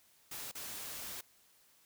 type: noise with dropouts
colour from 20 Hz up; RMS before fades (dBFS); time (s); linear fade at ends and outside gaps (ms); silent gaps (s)
white; -44; 0.31-1.21; 5; 0.515-0.551
effects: white hiss -67 dBFS RMS until 1.85 s